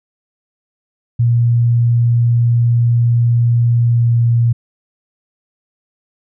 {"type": "tone with pitch glide", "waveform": "sine", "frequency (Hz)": [118.5, 117.68], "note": ["A#2", "A#2"], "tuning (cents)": [29, 17], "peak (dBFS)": -9, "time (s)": [1.19, 4.53], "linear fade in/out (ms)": 10, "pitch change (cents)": -12, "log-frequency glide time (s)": [3.85, 4.15], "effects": []}